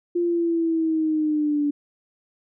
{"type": "linear sweep", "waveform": "sine", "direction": "down", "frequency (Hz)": [349.2, 288.7], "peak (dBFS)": -19, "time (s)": [0.15, 1.71], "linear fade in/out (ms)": 10, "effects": []}